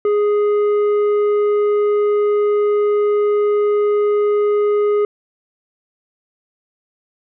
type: tone with tanh clipping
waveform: triangle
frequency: 414.9 Hz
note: G#4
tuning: 2 cents flat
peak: -14 dBFS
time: 0.05-5.05 s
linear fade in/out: 2 ms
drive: 11 dB
effects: none